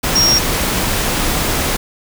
sine tone in noise, 5588 Hz, F8, in tune, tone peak -10 dBFS, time 0.15-0.39 s, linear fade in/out 10 ms, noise pink, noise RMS -17 dBFS, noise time 0.03-1.77 s, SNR +4 dB, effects none

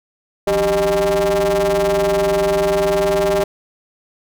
45% pulse ring-modulated tone, 109.5 Hz, A2, 8 cents flat, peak -11 dBFS, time 0.47-3.44 s, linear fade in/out 5 ms, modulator 503 Hz, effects none

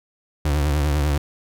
35% pulse tone with vibrato, 73.42 Hz, D2, in tune, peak -16 dBFS, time 0.45-1.18 s, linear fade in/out 5 ms, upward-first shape triangle, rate 10 Hz, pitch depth 94 cents each way, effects none

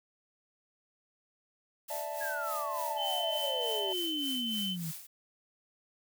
blue noise with tremolo, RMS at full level -41 dBFS, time 1.88-5.07 s, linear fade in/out 10 ms, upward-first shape sine, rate 3.4 Hz, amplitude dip 70%
triangle chord, D suspended second, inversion none, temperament just, 587.3 / 660.7 / 881 Hz, D5 / E5 / A5, 0 / +4 / +2 cents, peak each -38 dBFS, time 1.9-3.93 s, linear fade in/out 5 ms
sine exponential sweep, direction down, 1687 to 155.56 Hz, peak -35 dBFS, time 2.2-4.92 s, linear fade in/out 20 ms
sine tone, 3059 Hz, G7, 43 cents flat, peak -33 dBFS, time 2.96-4.77 s, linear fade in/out 50 ms
effects none

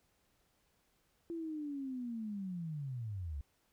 sine linear sweep, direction down, 340 to 65.7 Hz, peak -38 dBFS, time 1.3-3.41 s, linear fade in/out 0 ms, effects pink hiss -75 dBFS RMS until 3.72 s

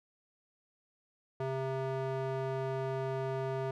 square tone with band-pass filter, 133 Hz, C3, 29 cents sharp, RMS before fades -35 dBFS, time 1.4-3.71 s, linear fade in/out 5 ms, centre 570 Hz, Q 1, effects none

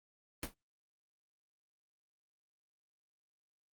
pink noise with exponential decay, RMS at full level -33 dBFS, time 0.43-0.54 s, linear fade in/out 1 ms, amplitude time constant 23 ms, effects Opus 32 kbps

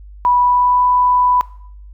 sine tone with pitch glide, 982 to 992.3 Hz, B5 to B5, -10 to +8 cents, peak -10 dBFS, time 0.25-1.41 s, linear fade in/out 0 ms, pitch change +18 cents, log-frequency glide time 0.38-0.84 s, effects noise-tail reverb RT60 0.6 s tail -19 dB re dry + added 50 Hz sine -34 dBFS peak until 1.93 s

